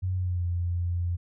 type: tone with pitch glide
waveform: sine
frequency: 92.5 to 87.31 Hz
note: F#2 to F2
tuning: 0 to 0 cents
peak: -25 dBFS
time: 0.02-1.17 s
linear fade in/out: 20 ms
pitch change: -100 cents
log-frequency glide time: 0.15-0.45 s
effects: none